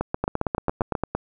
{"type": "two click trains", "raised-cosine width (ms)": 1, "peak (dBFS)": [-9, -9], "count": [8, 9], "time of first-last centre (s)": [[0.01, 0.952], [0.24, 1.15]], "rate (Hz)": [7.43, 8.79], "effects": []}